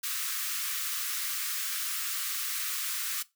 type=high-pass noise; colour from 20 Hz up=white; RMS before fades=-33 dBFS; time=0.03-3.23 s; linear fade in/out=10 ms; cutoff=1100 Hz; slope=96 dB/octave; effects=noise-tail reverb RT60 0.2 s tail -18 dB re dry